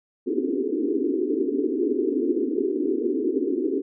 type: band-pass noise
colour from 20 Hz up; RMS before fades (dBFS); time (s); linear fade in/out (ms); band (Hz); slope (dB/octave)
white; -24; 0.26-3.82; 20; 250 to 430; 96
effects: none